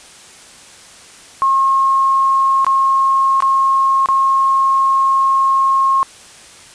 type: tone with dropouts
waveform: sine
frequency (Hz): 1078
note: C#6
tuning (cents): -49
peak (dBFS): -10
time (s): 1.42-6.03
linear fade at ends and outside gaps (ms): 0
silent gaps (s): 2.646-2.666 / 3.404-3.423 / 4.059-4.087
effects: white hiss -40 dBFS RMS until 6.74 s + resampled to 22050 Hz